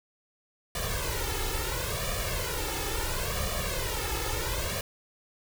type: noise with flanger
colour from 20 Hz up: pink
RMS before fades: -31 dBFS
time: 0.75-4.81 s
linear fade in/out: 2 ms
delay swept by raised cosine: 1.7 to 2.32 ms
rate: 0.73 Hz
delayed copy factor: +1
effects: none